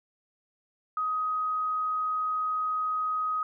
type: tone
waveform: sine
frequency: 1257 Hz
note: D#6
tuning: 17 cents sharp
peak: -26 dBFS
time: 0.97-3.43 s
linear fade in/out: 2 ms
effects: none